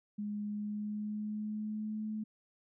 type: tone with pitch glide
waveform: sine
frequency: 207.7 to 215.4 Hz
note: G#3 to A3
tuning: 0 to -37 cents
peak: -35 dBFS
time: 0.18-2.24 s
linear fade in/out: 10 ms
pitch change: +63 cents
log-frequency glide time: 0.44-2.05 s
effects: none